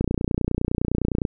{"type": "click train", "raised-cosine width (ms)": 3, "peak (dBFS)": -9, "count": 38, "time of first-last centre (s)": [0.01, 1.252], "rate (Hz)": 29.8, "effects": []}